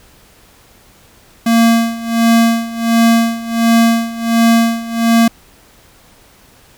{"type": "tone with tremolo", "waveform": "square", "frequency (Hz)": 230, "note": "A#3", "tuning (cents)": -23, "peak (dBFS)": -7, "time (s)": [1.46, 5.28], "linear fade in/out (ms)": 5, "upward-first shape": "sine", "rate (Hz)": 1.4, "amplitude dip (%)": 85, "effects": ["pink hiss -46 dBFS RMS until 6.77 s"]}